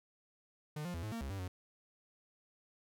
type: tone with pitch steps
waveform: 45% pulse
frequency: 150.9 / 176.5 / 83.9 / 107.7 / 229.6 / 68.2 / 97.8 / 91.2 Hz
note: D3 / F3 / E2 / A2 / A#3 / C#2 / G2 / F#2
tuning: +47 / +19 / +31 / -37 / -26 / -28 / -4 / -24 cents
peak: -39 dBFS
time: 0.76-1.48 s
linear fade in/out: 5 ms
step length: 90 ms
effects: none